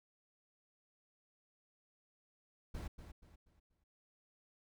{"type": "noise with echo", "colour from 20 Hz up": "brown", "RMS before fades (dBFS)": -42, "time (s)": [2.74, 2.88], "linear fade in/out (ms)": 10, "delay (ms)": 240, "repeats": 4, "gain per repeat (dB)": -9, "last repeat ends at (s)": 3.84, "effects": []}